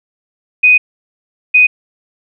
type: tone bursts at uneven times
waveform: sine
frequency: 2494 Hz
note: D#7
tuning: 3 cents sharp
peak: -4 dBFS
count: 2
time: 0.63-0.78 / 1.54-1.67 s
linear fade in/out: 10 ms
effects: none